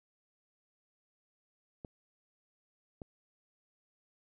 clicks, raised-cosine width 2 ms, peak -30 dBFS, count 2, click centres 1.848 / 3.018 s, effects none

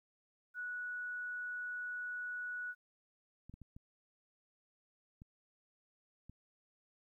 sine tone, 1470 Hz, F#6, 12 cents flat, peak -39 dBFS, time 0.54-2.75 s, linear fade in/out 50 ms
clicks, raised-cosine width 5 ms, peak -40 dBFS, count 6, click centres 3.496 / 3.54 / 3.617 / 3.765 / 5.219 / 6.296 s
effects 13-bit

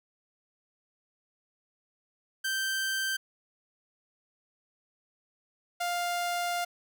sawtooth tone pair in turn, 1561 / 701 Hz, G6 / F5, -8 / +6 cents, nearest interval octave + major second, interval 1386 cents, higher first, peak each -25 dBFS, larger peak neither, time 2.44-3.17 / 5.8-6.65 s, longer second, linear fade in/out 10 ms, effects none

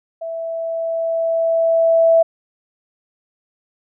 sine tone with level ramp, 659.3 Hz, E5, in tune, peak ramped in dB -24 to -8 dBFS, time 0.21-2.23 s, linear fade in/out 10 ms, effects none

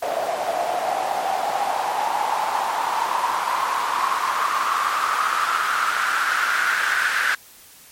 white noise with band-pass filter sweep, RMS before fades -22 dBFS, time 0.02-7.35 s, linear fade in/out 5 ms, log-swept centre 650 to 1600 Hz, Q 6.6, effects white hiss -47 dBFS RMS until 7.91 s + MP3 64 kbps

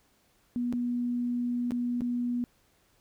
sine tone with dropouts, 242.8 Hz, B3, 29 cents flat, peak -27 dBFS, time 0.56-2.44 s, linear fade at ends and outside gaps 0 ms, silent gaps 0.726-0.735 / 1.708-1.719 / 2.008-2.018 s, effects pink hiss -67 dBFS RMS until 3 s

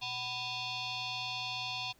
sine tone with frequency modulation, 122.6 Hz, B2, 12 cents flat, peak -35 dBFS, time 0.01-1.93 s, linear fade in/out 20 ms, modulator 871 Hz, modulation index 5.1, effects pink hiss -66 dBFS RMS until 1.99 s

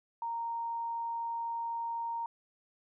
sine tone, 928 Hz, A#5, 8 cents flat, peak -33 dBFS, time 0.22-2.26 s, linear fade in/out 2 ms, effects none

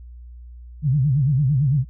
sine tone with vibrato, 138.4 Hz, C#3, 2 cents flat, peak -15 dBFS, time 0.82-1.85 s, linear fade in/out 50 ms, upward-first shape sine, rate 8.9 Hz, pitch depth 180 cents each way, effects added 60 Hz sine -37 dBFS peak until 1.89 s

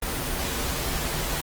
pink noise with comb filter, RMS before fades -28 dBFS, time 0.02-1.41 s, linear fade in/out 5 ms, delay 9.7 ms, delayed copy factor -0.55, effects Opus 24 kbps

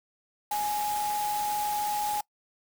sine tone in noise, 834 Hz, G#5, 7 cents sharp, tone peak -27 dBFS, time 0.51-2.21 s, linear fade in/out 5 ms, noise white, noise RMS -37 dBFS, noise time 0.51-2.21 s, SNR +7 dB, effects noise-tail reverb RT60 0.1 s tail -23 dB re dry

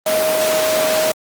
sine tone in noise, 628 Hz, D#5, 16 cents sharp, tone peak -15 dBFS, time 0.06-1.12 s, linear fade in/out 5 ms, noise pink, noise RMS -19 dBFS, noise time 0.06-1.12 s, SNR +1 dB, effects high-pass 300 Hz 12 dB/octave + Opus 24 kbps

